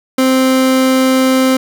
30% pulse tone, 261.1 Hz, C4, 3 cents flat, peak -6 dBFS, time 0.18-1.57 s, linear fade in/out 5 ms, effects none

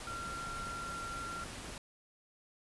sine tone in noise, 1375 Hz, F6, 27 cents flat, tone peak -40 dBFS, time 0.07-1.44 s, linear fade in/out 2 ms, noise pink, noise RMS -45 dBFS, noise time 0-1.78 s, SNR +2 dB, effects resampled to 24000 Hz

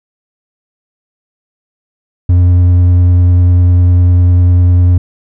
sine tone with hard clipping, 89 Hz, F2, 33 cents sharp, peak -5 dBFS, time 2.29-4.98 s, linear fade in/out 5 ms, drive 3 dB, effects none

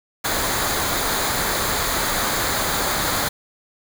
pink noise with comb filter, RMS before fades -22 dBFS, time 0.24-3.29 s, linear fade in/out 10 ms, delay 0.36 ms, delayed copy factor -0.55, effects none

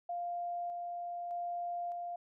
sine tone with tremolo, 698.5 Hz, F5, in tune, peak -35 dBFS, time 0.09-2.16 s, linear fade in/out 5 ms, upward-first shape square, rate 0.82 Hz, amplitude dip 25%, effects none

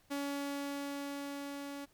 sawtooth tone with level ramp, 282.3 Hz, C#4, 32 cents sharp, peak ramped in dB -31 to -38 dBFS, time 0.1-1.86 s, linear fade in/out 20 ms, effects pink hiss -69 dBFS RMS until 1.93 s

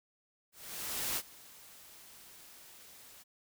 white noise with ADSR envelope, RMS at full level -34 dBFS, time 0.52-3.24 s, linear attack 650 ms, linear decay 50 ms, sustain -21 dB, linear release 24 ms, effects none

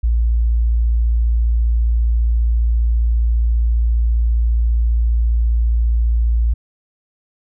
sine tone, 57.4 Hz, A#1, 26 cents flat, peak -12 dBFS, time 0.03-6.54 s, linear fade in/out 10 ms, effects none

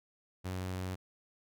sawtooth tone, 92.5 Hz, F#2, in tune, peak -32 dBFS, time 0.44-0.96 s, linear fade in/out 20 ms, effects none

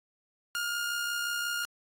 sawtooth tone with amplitude modulation, 1416 Hz, F6, 23 cents sharp, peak -25 dBFS, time 0.55-1.65 s, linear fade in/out 0 ms, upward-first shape sine, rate 65.6 Hz, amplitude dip 35%, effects AAC 64 kbps

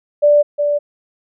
sine tone pair in turn, 587.3 / 584.2 Hz, D5 / D5, 0 / -9 cents, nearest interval unison, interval 9 cents, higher first, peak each -7 / -13 dBFS, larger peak first, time 0.22-0.43 / 0.58-0.79 s, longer neither, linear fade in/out 20 ms, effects none

